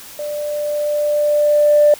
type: tone with level ramp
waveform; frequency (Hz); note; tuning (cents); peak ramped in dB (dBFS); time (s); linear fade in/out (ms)
sine; 592; D5; +14; -22 to -6; 0.19-1.94; 2
effects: tanh soft clip ceiling -2 dBFS + white hiss -37 dBFS RMS until 1.99 s